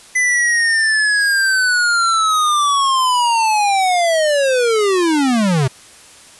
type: linear sweep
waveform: square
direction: down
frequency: 2015 to 123.47 Hz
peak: -13 dBFS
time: 0.15-5.68 s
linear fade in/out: 10 ms
effects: white hiss -42 dBFS RMS until 6.39 s + resampled to 24000 Hz